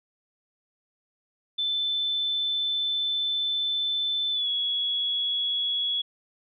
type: tone with pitch glide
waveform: sine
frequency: 3525 to 3358 Hz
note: A7 to G#7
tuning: +2 to +18 cents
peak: -24 dBFS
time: 1.58-6.02 s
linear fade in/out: 10 ms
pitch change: -84 cents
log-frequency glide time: 4.32-4.48 s
effects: none